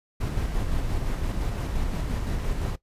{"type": "noise with tremolo", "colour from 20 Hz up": "brown", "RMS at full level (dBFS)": -26, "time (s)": [0.2, 2.76], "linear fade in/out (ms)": 10, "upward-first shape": "square", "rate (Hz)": 5.8, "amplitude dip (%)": 25, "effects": ["noise-tail reverb RT60 0.1 s tail -17 dB re dry", "resampled to 32000 Hz"]}